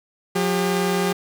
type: tone pair together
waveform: sawtooth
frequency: 180.53 / 400.5 Hz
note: F#3 / G4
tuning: -42 / +37 cents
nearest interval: octave + major second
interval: 1379 cents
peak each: -18 dBFS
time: 0.35-1.13 s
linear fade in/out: 10 ms
effects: none